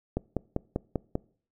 click train, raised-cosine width 2 ms, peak -14 dBFS, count 6, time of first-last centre 0.17-1.154 s, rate 5.08 Hz, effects noise-tail reverb RT60 0.5 s tail -24 dB re dry

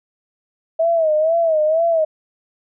sine tone with vibrato, 642 Hz, E5, 46 cents flat, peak -13 dBFS, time 0.79-2.05 s, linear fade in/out 10 ms, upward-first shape sine, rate 2.1 Hz, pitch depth 91 cents each way, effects none

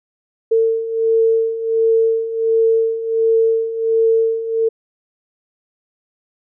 sine beating tone pair, 450 / 451.4 Hz, A4 / A4, +39 / +44 cents, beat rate 1.4 Hz, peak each -19 / -14 dBFS, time 0.51-4.69 s, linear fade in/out 10 ms, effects none

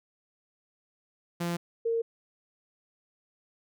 sawtooth / sine tone pair in turn, 172 / 459.2 Hz, F3 / A#4, -26 / -26 cents, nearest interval octave + perfect fourth, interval 1700 cents, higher second, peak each -25 dBFS, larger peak neither, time 1.4-1.57 / 1.85-2.02 s, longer neither, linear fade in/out 10 ms, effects none

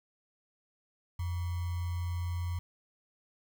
sine tone with sample-and-hold, 87.31 Hz, F2, in tune, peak -31 dBFS, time 1.19-2.59 s, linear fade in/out 5 ms, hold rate 1050 Hz, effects none

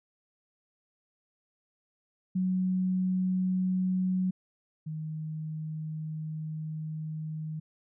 sine tone pair in turn, 185 / 156.14 Hz, F#3 / D#3, 0 / +6 cents, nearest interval minor third, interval 294 cents, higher first, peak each -25 / -33 dBFS, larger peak first, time 2.35-4.31 / 4.86-7.6 s, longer second, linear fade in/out 10 ms, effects none

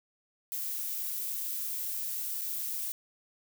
violet noise with dropouts, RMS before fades -35 dBFS, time 0.52-2.92 s, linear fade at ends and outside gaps 0 ms, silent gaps 2.412-2.416 s, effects none

